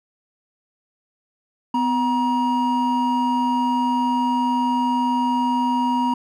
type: tone pair together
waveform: triangle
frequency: 251.6 / 949.9 Hz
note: B3 / A#5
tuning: +32 / +32 cents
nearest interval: octave + major seventh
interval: 2300 cents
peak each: -19 / -18 dBFS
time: 1.74-6.14 s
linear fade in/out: 5 ms
effects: none